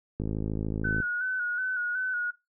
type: click train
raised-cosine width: 3 ms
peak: -18 dBFS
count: 44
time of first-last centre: 0.2-1.002 s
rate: 53.6 Hz
type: tone with vibrato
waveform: sine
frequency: 1480 Hz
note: F#6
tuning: in tune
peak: -27 dBFS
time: 0.84-2.31 s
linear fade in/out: 10 ms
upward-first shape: square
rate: 2.7 Hz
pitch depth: 38 cents each way
effects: noise-tail reverb RT60 0.2 s tail -18 dB re dry